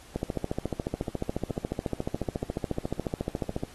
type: click train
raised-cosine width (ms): 2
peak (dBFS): -15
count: 50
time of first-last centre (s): 0.16-3.635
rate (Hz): 14.1
effects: pink hiss -52 dBFS RMS until 3.74 s + AAC 32 kbps